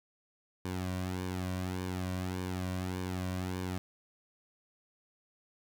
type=tone with flanger; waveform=sawtooth; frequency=92 Hz; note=F#2; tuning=9 cents flat; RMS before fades=-36 dBFS; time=0.65-3.78 s; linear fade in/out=0 ms; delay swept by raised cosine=1.5 to 2.38 ms; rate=1.7 Hz; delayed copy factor=-0.65; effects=none